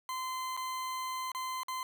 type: tone with dropouts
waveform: 40% pulse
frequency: 1032 Hz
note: C6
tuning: 24 cents flat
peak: -34 dBFS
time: 0.09-1.83 s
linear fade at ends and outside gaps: 1 ms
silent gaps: 0.567-0.574 / 1.318-1.348 / 1.633-1.683 s
effects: none